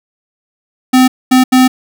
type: tone bursts at uneven times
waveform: square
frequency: 256.6 Hz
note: C4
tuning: 34 cents flat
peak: -5 dBFS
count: 3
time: 0.93-1.08 / 1.31-1.44 / 1.52-1.68 s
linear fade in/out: 10 ms
effects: none